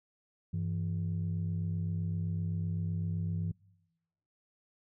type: tone pair together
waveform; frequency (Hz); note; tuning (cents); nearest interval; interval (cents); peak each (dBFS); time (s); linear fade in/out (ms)
sine; 98 / 165.82; G2 / E3; 0 / +11; major sixth; 911; -32 / -33; 0.53-3.52; 10
effects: noise-tail reverb RT60 1.0 s tail -26 dB re dry + tanh soft clip ceiling -26 dBFS